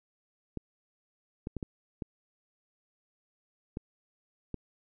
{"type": "clicks", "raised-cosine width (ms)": 3, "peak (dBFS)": -22, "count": 7, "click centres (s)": [0.573, 1.471, 1.567, 1.628, 2.022, 3.771, 4.543], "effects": []}